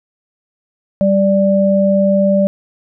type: tone pair together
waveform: sine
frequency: 196 / 587.3 Hz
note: G3 / D5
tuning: 0 / 0 cents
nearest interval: octave + perfect fifth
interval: 1900 cents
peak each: -12 dBFS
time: 1.01-2.47 s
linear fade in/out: 0 ms
effects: none